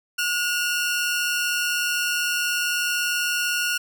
sawtooth tone pair together, 1442.2 / 2724 Hz, F#6 / F7, -45 / -44 cents, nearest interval major seventh, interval 1101 cents, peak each -20 / -23 dBFS, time 0.18-3.78 s, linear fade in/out 10 ms, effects none

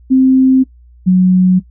sine tone pair in turn, 261.6 / 183.97 Hz, C4 / F#3, 0 / -10 cents, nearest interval tritone, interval 610 cents, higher first, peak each -5 dBFS, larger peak neither, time 0.1-0.64 / 1.06-1.6 s, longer neither, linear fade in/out 20 ms, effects noise-tail reverb RT60 0.1 s tail -19 dB re dry + added 60 Hz sine -39 dBFS peak until 1.7 s

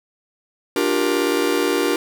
45% pulse chord, G minor seventh, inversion second, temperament just, 294 / 352.8 / 392 / 470.4 Hz, D4 / F4 / G4 / Bb4, +2 / +18 / 0 / +16 cents, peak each -23 dBFS, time 0.76-1.96 s, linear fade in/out 2 ms, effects none

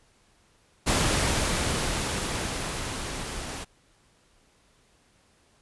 pink noise with level ramp, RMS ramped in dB -23 to -36 dBFS, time 0.86-3.65 s, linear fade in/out 20 ms, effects pink hiss -63 dBFS RMS until 5.61 s + resampled to 24000 Hz

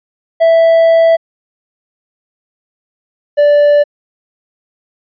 triangle tone pair in turn, 659.3 / 584.2 Hz, E5 / D5, 0 / -9 cents, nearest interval major second, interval 209 cents, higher first, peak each -3 dBFS, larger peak neither, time 0.4-1.17 / 3.37-3.84 s, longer first, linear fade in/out 20 ms, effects resampled to 11025 Hz

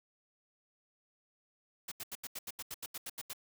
white noise bursts, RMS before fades -42 dBFS, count 13, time 1.88-3.333 s, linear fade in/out 5 ms, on 37 ms, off 81 ms, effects none

